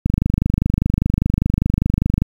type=click train; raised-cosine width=5 ms; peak=-3 dBFS; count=55; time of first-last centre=0.06-2.22 s; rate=25 Hz; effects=7-bit